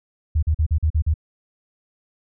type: tone bursts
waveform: sine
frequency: 77.78 Hz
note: D#2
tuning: in tune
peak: -15 dBFS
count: 7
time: 0.35-1.141 s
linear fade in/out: 10 ms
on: 77 ms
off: 42 ms
effects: none